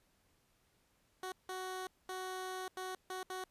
15% pulse tone bursts at uneven times, 372.3 Hz, F#4, 11 cents sharp, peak -34 dBFS, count 6, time 1.23-1.32 / 1.49-1.87 / 2.09-2.68 / 2.77-2.95 / 3.1-3.23 / 3.3-3.44 s, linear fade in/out 2 ms, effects pink hiss -74 dBFS RMS until 3.5 s + resampled to 32000 Hz

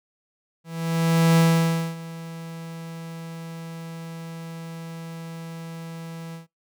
45% pulse tone with ADSR envelope, 164.81 Hz, E3, in tune, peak -14 dBFS, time 0.64-6.47 s, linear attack 730 ms, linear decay 580 ms, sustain -20 dB, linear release 130 ms, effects noise-tail reverb RT60 0.2 s tail -24 dB re dry

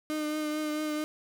35% pulse tone with vibrato, 304.7 Hz, D#4, 36 cents flat, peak -28 dBFS, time 0.1-1.04 s, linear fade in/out 0 ms, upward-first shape triangle, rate 4.5 Hz, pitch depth 24 cents each way, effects none

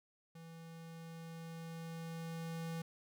square tone with level ramp, 164.81 Hz, E3, in tune, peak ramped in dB -52 to -40 dBFS, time 0.35-2.82 s, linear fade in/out 5 ms, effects none

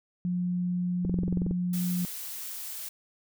sine tone, 178.4 Hz, F3, 37 cents sharp, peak -26 dBFS, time 0.25-2.05 s, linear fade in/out 0 ms
click train, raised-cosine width 3 ms, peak -18 dBFS, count 11, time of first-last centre 1.05-1.511 s, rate 21.7 Hz
blue noise, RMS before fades -38 dBFS, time 1.73-2.89 s, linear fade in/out 5 ms
effects none

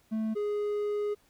triangle tone pair in turn, 219.5 / 415.1 Hz, A3 / G#4, -4 / -1 cents, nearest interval major seventh, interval 1103 cents, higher second, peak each -26 dBFS, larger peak neither, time 0.11-0.35 / 0.35-1.15 s, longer second, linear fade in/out 20 ms, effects pink hiss -66 dBFS RMS until 1.29 s

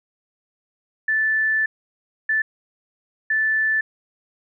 sine tone bursts at uneven times, 1755 Hz, A6, 5 cents flat, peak -17 dBFS, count 3, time 1.08-1.66 / 2.29-2.42 / 3.3-3.81 s, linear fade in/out 5 ms, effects none

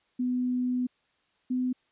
sine tone pair in turn, 249.8 / 252.8 Hz, B3 / B3, +20 / +41 cents, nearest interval unison, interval 21 cents, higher second, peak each -25 dBFS, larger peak neither, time 0.19-0.87 / 1.5-1.73 s, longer first, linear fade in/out 10 ms, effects white hiss -70 dBFS RMS until 1.91 s + resampled to 8000 Hz

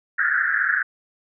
white band-pass noise, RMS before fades -21 dBFS, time 0.18-0.83 s, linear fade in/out 10 ms, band 1400 to 1800 Hz, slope 96 dB/octave, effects none

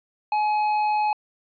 triangle tone with tanh clipping, 846 Hz, G#5, 32 cents sharp, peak -21 dBFS, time 0.32-1.13 s, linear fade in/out 2 ms, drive 12 dB, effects resampled to 11025 Hz

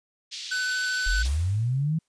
pink band-pass noise, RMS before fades -37 dBFS, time 0.31-1.29 s, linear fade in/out 20 ms, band 3100 to 5600 Hz, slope 24 dB/octave
square tone with vibrato, 1505 Hz, F#6, 29 cents sharp, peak -26 dBFS, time 0.51-1.23 s, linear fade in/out 10 ms, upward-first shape triangle, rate 13 Hz, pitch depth 9 cents each way
sine linear sweep, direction up, 35.54 to 164.81 Hz, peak -22 dBFS, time 1.06-1.99 s, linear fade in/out 10 ms
white noise with exponential decay, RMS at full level -37 dBFS, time 1.25-2.08 s, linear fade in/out 1 ms, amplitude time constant 180 ms
effects resampled to 22050 Hz

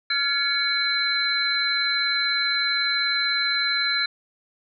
sine tone cluster, 1386 / 1700 / 2232 / 4055 Hz, F6 / G#6 / C#7 / B7, -14 / +40 / +11 / +45 cents, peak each -28 / -27 / -29 / -23 dBFS, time 0.1-4.06 s, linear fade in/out 5 ms, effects none

